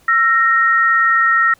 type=tone pair together; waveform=sine; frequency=1340.7 / 1864.7 Hz; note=E6 / A#6; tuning=+29 / 0 cents; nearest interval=tritone; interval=571 cents; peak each=-13 dBFS; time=0.08-1.54 s; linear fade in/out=5 ms; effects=pink hiss -52 dBFS RMS until 1.59 s